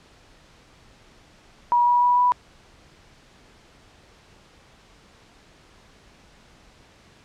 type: tone with pitch steps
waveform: sine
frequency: 963 / 970.3 / 977.6 / 984.9 Hz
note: B5 / B5 / B5 / B5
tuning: -44 / -31 / -18 / -5 cents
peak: -15 dBFS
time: 1.72-2.32 s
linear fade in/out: 0 ms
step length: 150 ms
effects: pink hiss -53 dBFS RMS until 7.24 s + low-pass 6000 Hz 12 dB/octave